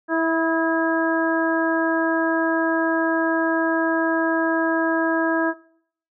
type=harmonic tone with a mistuned harmonic; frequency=326.9 Hz; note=E4; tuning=14 cents flat; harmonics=1 / 2 / 3 / 4 / 5; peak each=-21 / -24 / -28 / -30 / -25 dBFS; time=0.08-5.54 s; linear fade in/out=50 ms; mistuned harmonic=4; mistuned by=-41 cents; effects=noise-tail reverb RT60 0.6 s tail -19 dB re dry